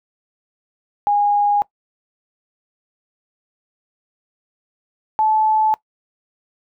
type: tone pair in turn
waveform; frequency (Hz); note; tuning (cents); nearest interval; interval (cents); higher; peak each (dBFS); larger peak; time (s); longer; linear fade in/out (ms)
sine; 821 / 867.5; G#5 / A5; -20 / -25; minor second; 95; second; -13; neither; 1.07-1.62 / 5.19-5.74; neither; 0
effects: noise-tail reverb RT60 0.1 s tail -21 dB re dry